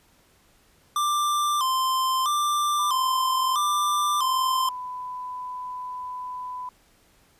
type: tone with vibrato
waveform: square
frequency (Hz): 1110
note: C#6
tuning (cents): +2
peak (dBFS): -22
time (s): 0.96-4.69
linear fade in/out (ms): 2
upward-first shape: square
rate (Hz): 0.77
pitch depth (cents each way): 110
type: tone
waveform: sine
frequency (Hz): 1000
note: B5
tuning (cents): +21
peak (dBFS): -31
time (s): 2.79-6.69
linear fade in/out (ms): 2
effects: pink hiss -60 dBFS RMS until 7.39 s + resampled to 32000 Hz